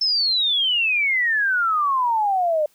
sine exponential sweep, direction down, 5330 to 590 Hz, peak -17 dBFS, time 0.01-2.66 s, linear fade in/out 5 ms, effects white hiss -60 dBFS RMS until 2.74 s

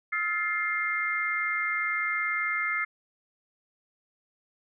sine tone cluster, 1284 / 1384 / 1745 / 2107 Hz, E6 / F6 / A6 / C7, -46 / -16 / -15 / +12 cents, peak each -34 / -35 / -33 / -28 dBFS, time 0.12-2.85 s, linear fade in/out 10 ms, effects none

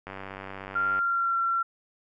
click train, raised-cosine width 0.5 ms, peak -23 dBFS, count 90, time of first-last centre 0.07-0.99 s, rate 96.7 Hz
sine tone with pitch glide, 1386 to 1360.6 Hz, F6 to F6, -14 to -46 cents, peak -23 dBFS, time 0.75-1.63 s, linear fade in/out 10 ms, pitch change -32 cents, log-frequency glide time 1-1.38 s
effects none

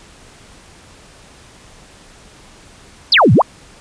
sine exponential two-way sweep, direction down then up, 5274 to 98 to 1257 Hz, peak -6 dBFS, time 3.12-3.42 s, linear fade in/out 5 ms, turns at 3.33 s, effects pink hiss -43 dBFS RMS until 3.8 s + resampled to 22050 Hz

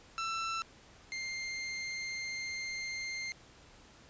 sawtooth tone pair in turn, 1335 / 2105 Hz, E6 / C7, +22 / +10 cents, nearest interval minor sixth, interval 788 cents, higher second, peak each -30 / -33 dBFS, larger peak first, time 0.18-0.62 / 1.12-3.32 s, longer second, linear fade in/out 0 ms, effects pink hiss -58 dBFS RMS until 4.09 s + resampled to 16000 Hz

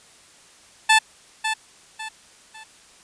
15% pulse tone with echo, 877 Hz, A5, 6 cents flat, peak -6 dBFS, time 0.89-0.99 s, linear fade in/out 10 ms, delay 550 ms, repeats 3, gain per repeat -9 dB, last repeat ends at 2.64 s, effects white hiss -51 dBFS RMS until 3.03 s + resampled to 22050 Hz

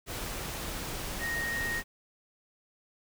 sine tone in noise, 1864.7 Hz, A#6, in tune, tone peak -31 dBFS, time 1.19-1.83 s, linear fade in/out 50 ms, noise pink, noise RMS -37 dBFS, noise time 0.06-1.84 s, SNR +3 dB, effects none

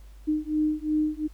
sine beating tone pair, 304.7 / 307.5 Hz, D#4 / D#4, -36 / -20 cents, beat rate 2.8 Hz, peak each -26 dBFS, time 0.27-1.28 s, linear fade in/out 20 ms, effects added 50 Hz sine -44 dBFS peak until 1.33 s + pink hiss -61 dBFS RMS until 1.33 s

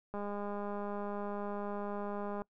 click train, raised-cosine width 1 ms, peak -27 dBFS, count 466, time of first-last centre 0.14-2.419 s, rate 204 Hz, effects noise-tail reverb RT60 0.1 s tail -24 dB re dry

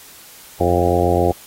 harmonic tone with a mistuned harmonic, 87.6 Hz, F2, 6 cents sharp, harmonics 1 / 2 / 3 / 4 / 5 / 6 / 7 / 8 / 9, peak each -20 / -25 / -25 / -20 / -21 / -21 / -25 / -21 / -24 dBFS, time 0.6-1.32 s, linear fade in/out 5 ms, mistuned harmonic 9, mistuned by +16 cents, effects white hiss -42 dBFS RMS until 1.46 s + AAC 48 kbps

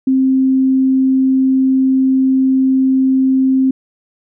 sine tone, 263.5 Hz, C4, 12 cents sharp, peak -9 dBFS, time 0.07-3.71 s, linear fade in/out 5 ms, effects none

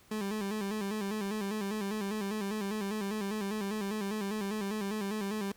30% pulse tone with vibrato, 206.1 Hz, G#3, 13 cents flat, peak -30 dBFS, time 0.11-5.52 s, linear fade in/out 5 ms, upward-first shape square, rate 5 Hz, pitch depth 77 cents each way, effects pink hiss -61 dBFS RMS until 5.56 s

